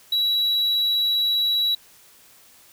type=tone; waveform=triangle; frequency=3905 Hz; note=B7; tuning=20 cents flat; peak=-17 dBFS; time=0.12-1.75 s; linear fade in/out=5 ms; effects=white hiss -52 dBFS RMS until 2.72 s